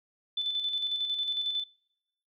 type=tone with tremolo; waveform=sine; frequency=3512 Hz; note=A7; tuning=4 cents flat; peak=-27 dBFS; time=0.37-1.64 s; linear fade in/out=5 ms; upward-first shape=square; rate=11 Hz; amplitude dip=45%; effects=noise-tail reverb RT60 0.9 s tail -26 dB re dry